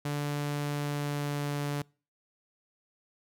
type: tone with pitch glide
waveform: sawtooth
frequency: 145.6 to 144.59 Hz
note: D3 to D3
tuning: -15 to -27 cents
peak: -26 dBFS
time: 0.05-1.82 s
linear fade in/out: 5 ms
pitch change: -12 cents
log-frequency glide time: 0.73-1.56 s
effects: noise-tail reverb RT60 0.4 s tail -26 dB re dry